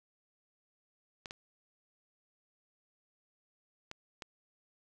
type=clicks; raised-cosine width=0.2 ms; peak=-25 dBFS; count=4; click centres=1.258 / 1.309 / 3.914 / 4.222 s; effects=none